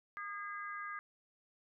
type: harmonic tone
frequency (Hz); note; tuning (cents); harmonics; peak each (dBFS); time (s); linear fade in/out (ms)
407.7; G#4; -32; 3 / 4 / 5; -43 / -45 / -49; 0.17-0.99; 0
effects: none